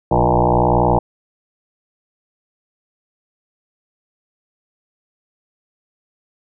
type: tone with frequency modulation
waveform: sine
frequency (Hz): 482.9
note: B4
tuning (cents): -39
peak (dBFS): -11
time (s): 0.11-0.99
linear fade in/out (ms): 5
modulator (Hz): 60.7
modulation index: 7.3
effects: none